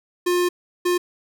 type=tone bursts at uneven times; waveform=square; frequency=355.1 Hz; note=F4; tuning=29 cents sharp; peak=-18 dBFS; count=2; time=0.26-0.49 / 0.85-0.98 s; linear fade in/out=10 ms; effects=none